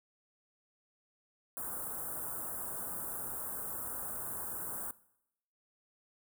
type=band-stop noise; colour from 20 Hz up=white; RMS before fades=-40 dBFS; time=1.57-4.91 s; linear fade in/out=0 ms; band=1500 to 8500 Hz; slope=48 dB/octave; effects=noise-tail reverb RT60 0.8 s tail -20 dB re dry